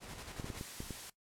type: noise with tremolo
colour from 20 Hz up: pink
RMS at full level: -46 dBFS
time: 0-0.62 s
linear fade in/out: 50 ms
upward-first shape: square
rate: 11 Hz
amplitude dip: 40%
type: clicks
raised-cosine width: 3 ms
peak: -28 dBFS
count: 6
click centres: 0.398 / 0.444 / 0.502 / 0.611 / 0.804 / 0.907 s
type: noise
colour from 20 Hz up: white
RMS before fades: -47 dBFS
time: 0.57-1.1 s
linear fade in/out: 5 ms
type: noise with exponential decay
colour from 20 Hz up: brown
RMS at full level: -47 dBFS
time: 0.82-1.14 s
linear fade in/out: 1 ms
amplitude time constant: 68 ms
effects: noise-tail reverb RT60 0.1 s tail -18 dB re dry + low-pass 11000 Hz 12 dB/octave